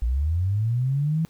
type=linear sweep; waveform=sine; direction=up; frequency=55 to 164.81 Hz; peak=-20 dBFS; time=0.02-1.25 s; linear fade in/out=0 ms; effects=pink hiss -59 dBFS RMS until 1.29 s